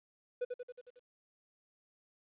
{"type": "tone with echo", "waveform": "triangle", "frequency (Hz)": 493.9, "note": "B4", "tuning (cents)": 0, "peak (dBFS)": -30, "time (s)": [0.41, 0.45], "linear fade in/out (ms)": 10, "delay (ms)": 91, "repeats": 6, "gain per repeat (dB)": -4, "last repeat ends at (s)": 0.996, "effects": ["resampled to 8000 Hz", "12-bit"]}